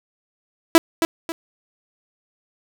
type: tone with echo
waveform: sawtooth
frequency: 329.6 Hz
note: E4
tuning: in tune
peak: -3 dBFS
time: 0.75-0.78 s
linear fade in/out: 0 ms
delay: 270 ms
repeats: 2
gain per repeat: -9 dB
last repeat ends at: 1.32 s
effects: none